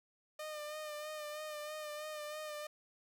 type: tone with vibrato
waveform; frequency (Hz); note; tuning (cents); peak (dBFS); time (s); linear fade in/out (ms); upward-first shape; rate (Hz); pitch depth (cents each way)
sawtooth; 606; D#5; -46; -38; 0.39-2.67; 5; sine; 3.1; 32
effects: none